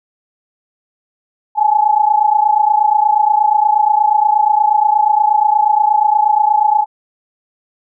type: tone pair together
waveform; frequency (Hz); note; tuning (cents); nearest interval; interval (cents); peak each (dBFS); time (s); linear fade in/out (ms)
sine; 833.6 / 862; G#5 / A5; +6 / -36; minor second; 58; -12; 1.55-6.86; 50
effects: none